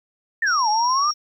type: exponential two-way sweep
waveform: sine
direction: down then up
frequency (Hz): 1864.7 to 830 to 1238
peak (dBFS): -17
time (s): 0.42-1.11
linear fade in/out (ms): 5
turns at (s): 0.69
type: tone with tremolo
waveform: sine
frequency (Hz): 5588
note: F8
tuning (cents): 0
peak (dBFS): -23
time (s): 0.46-1.14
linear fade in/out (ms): 20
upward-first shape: triangle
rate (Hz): 16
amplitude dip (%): 25
effects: 9-bit